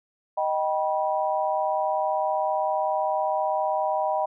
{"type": "chord", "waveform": "sine", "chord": "Eb augmented", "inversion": "none", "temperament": "just", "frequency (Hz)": [622.3, 777.8, 972.3], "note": ["Eb5", "G5", "B5"], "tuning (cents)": [0, -14, -27], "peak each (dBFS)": [-26, -26, -28], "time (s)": [0.37, 4.26], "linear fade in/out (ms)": 10, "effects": []}